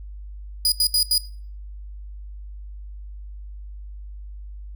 sawtooth tone bursts at uneven times, 4926 Hz, D#8, 18 cents flat, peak -13 dBFS, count 4, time 0.65-0.72 / 0.8-0.87 / 0.94-1.03 / 1.11-1.18 s, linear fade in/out 2 ms, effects noise-tail reverb RT60 0.4 s tail -17 dB re dry + added 50 Hz sine -34 dBFS peak until 4.75 s

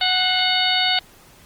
harmonic tone with a mistuned harmonic, 740 Hz, F#5, in tune, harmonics 1 / 2 / 3 / 4 / 5 / 6, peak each -24 / -26 / -25 / -22 / -22 / -24 dBFS, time 0.01-0.99 s, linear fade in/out 2 ms, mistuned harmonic 3, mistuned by -50 cents, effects pink hiss -49 dBFS RMS until 1.45 s + Opus 24 kbps

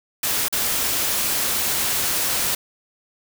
white noise with dropouts, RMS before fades -22 dBFS, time 0.23-2.55 s, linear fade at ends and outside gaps 5 ms, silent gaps 0.484-0.525 s, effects none

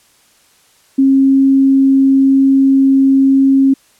sine tone, 270.1 Hz, C#4, 45 cents flat, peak -6 dBFS, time 0.98-3.74 s, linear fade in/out 10 ms, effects white hiss -51 dBFS RMS until 3.99 s + low-pass 11000 Hz 12 dB/octave

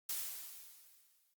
blue noise with exponential decay, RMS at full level -37 dBFS, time 0.09-1.34 s, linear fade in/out 5 ms, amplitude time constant 270 ms, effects Opus 48 kbps

